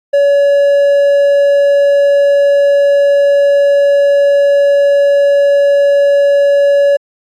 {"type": "tone", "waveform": "triangle", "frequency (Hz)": 566, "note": "C#5", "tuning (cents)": 36, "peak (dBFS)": -4, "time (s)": [0.13, 6.97], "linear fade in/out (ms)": 10, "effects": ["AAC 64 kbps"]}